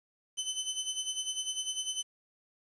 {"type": "tone with tremolo", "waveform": "20% pulse", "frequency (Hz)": 3040, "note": "F#7", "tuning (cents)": 46, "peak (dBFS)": -25, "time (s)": [0.37, 2.03], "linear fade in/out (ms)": 20, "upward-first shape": "sine", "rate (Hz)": 10, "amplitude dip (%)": 70, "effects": ["resampled to 22050 Hz", "10-bit"]}